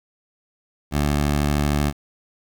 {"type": "tone", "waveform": "15% pulse", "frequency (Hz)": 73, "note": "D2", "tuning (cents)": -10, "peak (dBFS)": -12, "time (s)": [0.91, 1.93], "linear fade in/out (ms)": 50, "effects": ["9-bit"]}